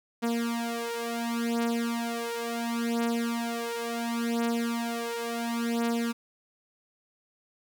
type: beating tone pair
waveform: sawtooth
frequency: 233.1 / 233.81 Hz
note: A#3 / A#3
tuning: 0 / +5 cents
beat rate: 0.71 Hz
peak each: -27 dBFS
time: 0.22-6.13 s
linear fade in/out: 20 ms
effects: none